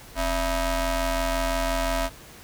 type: ring-modulated tone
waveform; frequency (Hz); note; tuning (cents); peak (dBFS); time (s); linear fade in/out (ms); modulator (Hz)
sawtooth; 311.1; D#4; 0; -16; 0.15-2.1; 50; 354
effects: pink hiss -46 dBFS RMS until 2.43 s